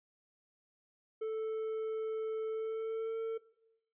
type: tone with pitch glide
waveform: triangle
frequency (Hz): 440 to 449.8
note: A4 to A4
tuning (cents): 0 to +38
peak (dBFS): -32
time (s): 1.21-3.38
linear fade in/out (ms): 10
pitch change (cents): +38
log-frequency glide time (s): 2.48-3.18
effects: noise-tail reverb RT60 0.8 s tail -19 dB re dry + resampled to 8000 Hz